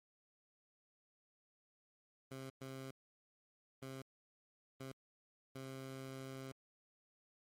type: tone bursts at uneven times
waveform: 15% pulse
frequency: 133.1 Hz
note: C3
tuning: 30 cents sharp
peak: -40 dBFS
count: 5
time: 2.31-2.5 / 2.61-2.91 / 3.82-4.02 / 4.8-4.92 / 5.55-6.52 s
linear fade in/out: 5 ms
effects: MP3 64 kbps

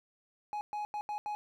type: tone bursts at uneven times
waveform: triangle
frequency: 837 Hz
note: G#5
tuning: 13 cents sharp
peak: -32 dBFS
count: 5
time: 0.53-0.61 / 0.73-0.85 / 0.94-1.01 / 1.09-1.18 / 1.26-1.35 s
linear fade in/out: 0 ms
effects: none

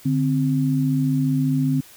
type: tone pair together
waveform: sine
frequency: 146.82 / 261.6 Hz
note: D3 / C4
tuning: 0 / 0 cents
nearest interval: minor seventh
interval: 1000 cents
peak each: -20 dBFS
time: 0.05-1.81 s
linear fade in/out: 10 ms
effects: white hiss -47 dBFS RMS until 1.96 s

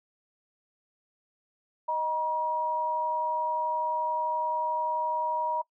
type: tone pair together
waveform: sine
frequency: 622.3 / 955.4 Hz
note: D#5 / A#5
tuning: 0 / +42 cents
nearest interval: perfect fifth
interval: 742 cents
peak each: -34 / -26 dBFS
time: 1.88-5.62 s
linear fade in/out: 10 ms
effects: noise-tail reverb RT60 0.1 s tail -23 dB re dry

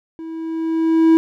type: tone with level ramp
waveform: triangle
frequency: 324.8 Hz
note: E4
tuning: 26 cents flat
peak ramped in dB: -27 to -5 dBFS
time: 0.19-1.17 s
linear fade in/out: 0 ms
effects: none

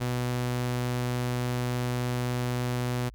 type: tone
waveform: sawtooth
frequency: 123.47 Hz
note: B2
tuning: in tune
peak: -23 dBFS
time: 0-3.1 s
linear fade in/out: 20 ms
effects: added 52 Hz sine -45 dBFS peak until 3.14 s

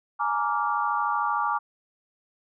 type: chord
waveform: sine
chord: Bb dominant seventh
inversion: third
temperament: just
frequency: 839.1 / 932.3 / 1165.4 / 1398.5 Hz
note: Ab5 / Bb5 / D6 / F6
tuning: +18 / 0 / -14 / +2 cents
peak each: -29 / -29 / -26 / -32 dBFS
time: 0.19-1.59 s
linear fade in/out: 20 ms
effects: none

